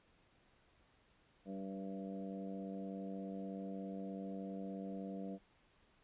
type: harmonic tone with a mistuned harmonic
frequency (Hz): 96.7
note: G2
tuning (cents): -23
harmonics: 2 / 3 / 4 / 5 / 6 / 7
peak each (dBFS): -44 / -49 / -56 / -51 / -56 / -53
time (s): 1.45-5.39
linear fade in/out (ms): 50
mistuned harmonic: 5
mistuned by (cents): +17
effects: pink hiss -71 dBFS RMS until 6.03 s + resampled to 8000 Hz